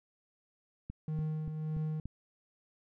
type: click train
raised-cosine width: 5 ms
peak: -28 dBFS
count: 5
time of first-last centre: 0.9-2.056 s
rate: 3.46 Hz
type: tone with tremolo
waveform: triangle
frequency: 155.56 Hz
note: D#3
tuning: in tune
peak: -29 dBFS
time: 1.08-2 s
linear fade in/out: 2 ms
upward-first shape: triangle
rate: 1.7 Hz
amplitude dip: 50%
effects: none